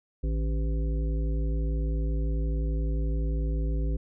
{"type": "harmonic tone with a mistuned harmonic", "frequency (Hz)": 55.9, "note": "A1", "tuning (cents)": 28, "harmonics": [1, 3, 5, 7, 9], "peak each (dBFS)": [-25, -35, -39, -42, -44], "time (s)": [0.23, 3.97], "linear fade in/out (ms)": 10, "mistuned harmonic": 3, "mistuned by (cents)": -140, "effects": []}